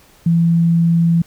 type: tone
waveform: sine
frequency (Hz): 167.9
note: E3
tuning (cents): +32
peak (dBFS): -10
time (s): 0.26-1.22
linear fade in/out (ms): 5
effects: pink hiss -49 dBFS RMS until 1.26 s